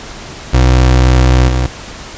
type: tone with level steps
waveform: 30% pulse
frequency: 63.2 Hz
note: B1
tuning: 41 cents sharp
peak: -3 / -8 dBFS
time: 0.53-1.67 s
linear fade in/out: 10 ms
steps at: 1.48 s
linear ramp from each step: 2 ms
effects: pink hiss -29 dBFS RMS until 2.17 s + resampled to 16000 Hz